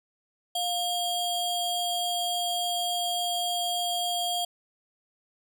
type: ring-modulated tone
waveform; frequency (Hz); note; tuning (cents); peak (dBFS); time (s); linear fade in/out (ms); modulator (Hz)
square; 1975.5; B6; 0; -24; 0.55-4.45; 5; 1270
effects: none